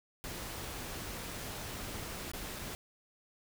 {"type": "noise with dropouts", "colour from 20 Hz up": "pink", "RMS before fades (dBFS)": -42, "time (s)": [0.24, 2.75], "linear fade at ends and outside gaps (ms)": 0, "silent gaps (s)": [[2.316, 2.335], [2.589, 2.593]], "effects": []}